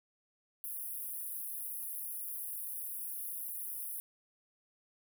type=high-pass noise; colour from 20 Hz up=pink; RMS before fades=-41 dBFS; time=0.64-4 s; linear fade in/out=0 ms; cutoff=9900 Hz; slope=96 dB/octave; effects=none